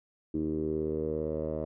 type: tone with low-pass filter sweep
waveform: 10% pulse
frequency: 77.78 Hz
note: D#2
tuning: in tune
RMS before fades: -32 dBFS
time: 0.34-1.65 s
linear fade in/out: 5 ms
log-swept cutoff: 320 to 620 Hz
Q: 4.9
effects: none